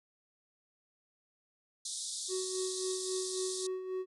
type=band-pass noise; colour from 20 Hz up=white; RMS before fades=-40 dBFS; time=1.85-3.67 s; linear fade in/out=5 ms; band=3500 to 9900 Hz; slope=96 dB/octave
type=tone with tremolo; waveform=triangle; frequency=372.9 Hz; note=F#4; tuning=14 cents sharp; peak=-31 dBFS; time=2.28-4.06 s; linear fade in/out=50 ms; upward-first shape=sine; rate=3.7 Hz; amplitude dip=55%
effects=none